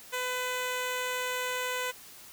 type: tone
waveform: 10% pulse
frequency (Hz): 502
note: B4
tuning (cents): +28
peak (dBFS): -22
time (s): 0.12-1.92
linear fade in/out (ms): 20
effects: white hiss -50 dBFS RMS until 2.32 s